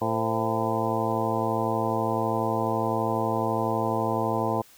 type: harmonic tone with a mistuned harmonic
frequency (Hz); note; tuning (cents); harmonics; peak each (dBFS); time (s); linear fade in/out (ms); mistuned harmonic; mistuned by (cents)
112; A2; +31; 1 / 2 / 3 / 4 / 5 / 6 / 7 / 8 / 9; -32 / -32 / -32 / -32 / -32 / -32 / -32 / -32 / -32; 0.01-4.62; 10; 5; -97
effects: white hiss -54 dBFS RMS until 4.77 s